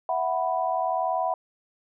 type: chord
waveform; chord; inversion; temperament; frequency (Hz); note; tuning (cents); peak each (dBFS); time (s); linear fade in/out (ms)
sine; E suspended second; none; equal; 659.3 / 740 / 987.8; E5 / F#5 / B5; 0 / 0 / 0; -28 / -26 / -29; 0.09-1.34; 2
effects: none

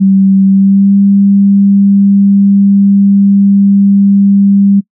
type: tone with pitch glide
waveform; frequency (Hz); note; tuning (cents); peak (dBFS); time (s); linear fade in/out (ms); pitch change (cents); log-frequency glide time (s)
sine; 193.6 to 198.81; G3 to G3; -21 to +25; -3; 0-4.81; 20; +46; 0.47-0.96
effects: noise-tail reverb RT60 0.1 s tail -25 dB re dry

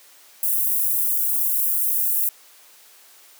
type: high-pass noise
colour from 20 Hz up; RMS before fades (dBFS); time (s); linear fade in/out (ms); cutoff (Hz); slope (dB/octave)
white; -21; 0.43-2.29; 2; 11000; 24
effects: white hiss -50 dBFS RMS until 3.39 s + high-pass 400 Hz 12 dB/octave

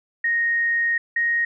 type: tone pair in turn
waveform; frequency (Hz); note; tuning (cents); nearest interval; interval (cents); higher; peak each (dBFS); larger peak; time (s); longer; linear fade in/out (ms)
sine; 1864 / 1870.8; A#6 / A#6; -1 / +6; unison; 7; second; -18; neither; 0.24-0.98 / 1.16-1.45; first; 5
effects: none

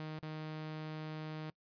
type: tone with dropouts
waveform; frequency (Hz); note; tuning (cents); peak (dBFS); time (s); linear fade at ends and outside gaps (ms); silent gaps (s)
sawtooth; 155.56; D#3; 0; -37; 0-1.5; 0; 0.189-0.229
effects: noise-tail reverb RT60 0.1 s tail -23 dB re dry + resampled to 11025 Hz

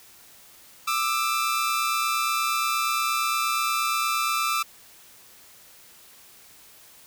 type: tone pair together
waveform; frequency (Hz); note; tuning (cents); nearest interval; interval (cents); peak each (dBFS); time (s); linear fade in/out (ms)
sawtooth; 1190.5 / 1319; D6 / E6; +23 / +1; major second; 178; -22; 0.87-4.63; 10
effects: white hiss -51 dBFS RMS until 7.06 s

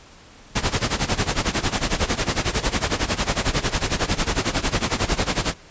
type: noise with tremolo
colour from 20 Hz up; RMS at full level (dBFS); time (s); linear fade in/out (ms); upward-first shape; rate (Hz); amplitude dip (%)
pink; -19; 0.55-5.54; 10; sine; 11; 85
effects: pink hiss -47 dBFS RMS until 5.7 s + resampled to 16000 Hz

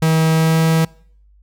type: tone with pitch glide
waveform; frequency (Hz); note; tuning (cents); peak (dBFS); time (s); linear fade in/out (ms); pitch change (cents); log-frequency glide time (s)
45% pulse; 160.3 to 161.69; E3 to E3; -48 to -33; -12; 0.02-0.85; 5; +15; 0.33-0.6
effects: noise-tail reverb RT60 0.6 s tail -25 dB re dry + added 50 Hz sine -47 dBFS peak until 1.42 s

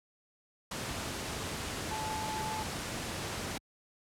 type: tone in noise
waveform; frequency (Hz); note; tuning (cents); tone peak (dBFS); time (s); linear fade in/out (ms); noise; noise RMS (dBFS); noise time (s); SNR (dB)
sine; 868; A5; -24; -36; 1.91-2.63; 5; pink; -37; 0.71-3.58; -2
effects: high-pass 60 Hz 12 dB/octave + low-pass 10000 Hz 12 dB/octave

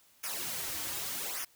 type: noise with flanger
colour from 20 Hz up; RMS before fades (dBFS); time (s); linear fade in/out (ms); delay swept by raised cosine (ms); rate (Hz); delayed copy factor
white; -37; 0.23-1.45; 10; 0.24 to 4.94; 0.85; -0.8
effects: white hiss -64 dBFS RMS until 1.55 s

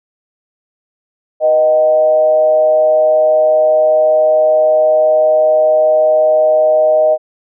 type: tone with frequency modulation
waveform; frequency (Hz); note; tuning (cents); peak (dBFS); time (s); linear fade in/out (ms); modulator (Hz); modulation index
sine; 622.3; D#5; 0; -7; 1.4-7.18; 50; 139; 0.46
effects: none

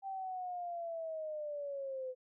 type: linear sweep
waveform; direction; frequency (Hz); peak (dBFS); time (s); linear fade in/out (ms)
sine; down; 784 to 505; -38; 0.02-2.15; 50
effects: none

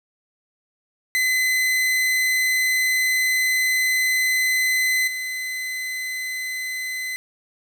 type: tone with level steps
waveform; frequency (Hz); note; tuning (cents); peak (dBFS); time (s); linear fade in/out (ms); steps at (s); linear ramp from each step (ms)
40% pulse; 2030; B6; +47; -17 / -25; 1.15-7.16; 0; 5.07; 10
effects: 8-bit

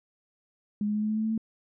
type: tone with pitch steps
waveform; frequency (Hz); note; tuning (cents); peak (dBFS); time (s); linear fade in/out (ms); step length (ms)
sine; 207.7 / 209.7 / 211.8 / 213.9 / 216 / 218.2 / 220.3 / 222.5; G#3 / G#3 / G#3 / A3 / A3 / A3 / A3 / A3; 0 / +17 / +34 / -49 / -32 / -14 / +2 / +20; -25; 0.81-1.378; 2; 71
effects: none

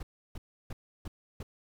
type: noise bursts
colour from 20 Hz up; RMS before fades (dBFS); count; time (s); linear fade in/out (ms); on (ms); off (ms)
brown; -38; 5; 0-1.43; 5; 30; 320
effects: none

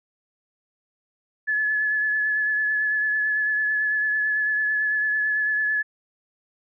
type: tone with vibrato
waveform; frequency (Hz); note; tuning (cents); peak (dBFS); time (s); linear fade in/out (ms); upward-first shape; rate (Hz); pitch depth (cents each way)
sine; 1715; A6; -45; -20; 1.47-5.83; 20; triangle; 9; 24
effects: none

